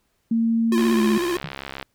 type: tone with pitch glide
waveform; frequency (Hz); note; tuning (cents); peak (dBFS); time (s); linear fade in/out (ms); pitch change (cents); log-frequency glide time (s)
sine; 228.3 to 216.2; A#3 to A3; -36 to -30; -17; 0.31-1.18; 5; -94; 0.93-1.01
type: tone with vibrato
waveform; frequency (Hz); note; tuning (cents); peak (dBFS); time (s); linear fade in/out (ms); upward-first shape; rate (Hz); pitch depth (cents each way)
square; 350; F4; +4; -22; 0.72-1.37; 2; triangle; 16; 79
type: click train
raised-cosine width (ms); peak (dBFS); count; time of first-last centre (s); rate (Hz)
0.3; -15; 72; 0.78-1.827; 67.8
type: tone with exponential decay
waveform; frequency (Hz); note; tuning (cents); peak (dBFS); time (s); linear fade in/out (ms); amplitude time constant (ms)
sine; 155.56; D#3; 0; -24; 1.44-1.53; 2; 18
effects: pink hiss -69 dBFS RMS until 1.94 s